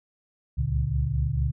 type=tone cluster; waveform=sine; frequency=66.8 / 71.5 / 117.3 / 143.1 Hz; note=C2 / D2 / A#2 / D3; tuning=+36 / -46 / +11 / -45 cents; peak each=-30 / -27 / -28 / -28 dBFS; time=0.57-1.52 s; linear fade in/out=20 ms; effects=none